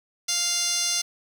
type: tone with band-pass filter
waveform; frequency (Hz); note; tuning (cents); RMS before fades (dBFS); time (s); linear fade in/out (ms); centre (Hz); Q
10% pulse; 698.5; F5; 0; -25; 0.28-1.02; 10; 6400; 8.7
effects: 7-bit